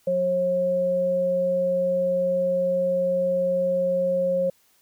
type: tone pair together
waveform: sine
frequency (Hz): 180.78 / 540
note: F#3 / C#5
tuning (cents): -40 / -45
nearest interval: octave + perfect fifth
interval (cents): 1895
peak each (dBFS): -31 / -20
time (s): 0.07-4.5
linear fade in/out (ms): 5
effects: white hiss -62 dBFS RMS until 4.81 s